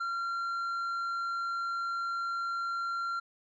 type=tone with tanh clipping; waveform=triangle; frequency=1375 Hz; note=F6; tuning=27 cents flat; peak=-32 dBFS; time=0-3.2 s; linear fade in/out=10 ms; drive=9 dB; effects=none